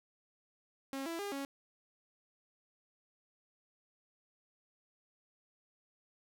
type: tone with pitch steps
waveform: sawtooth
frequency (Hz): 271.2 / 332.9 / 404.1 / 276.6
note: C#4 / E4 / G#4 / C#4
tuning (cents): -38 / +17 / -47 / -4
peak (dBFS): -34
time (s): 0.93-1.45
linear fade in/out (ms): 0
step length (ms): 130
effects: none